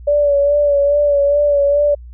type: tone with vibrato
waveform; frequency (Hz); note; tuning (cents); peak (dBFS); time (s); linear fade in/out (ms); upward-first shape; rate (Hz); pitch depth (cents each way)
sine; 575; D5; -37; -10; 0.07-1.95; 10; sine; 2.4; 33
effects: added 60 Hz sine -32 dBFS peak until 2.13 s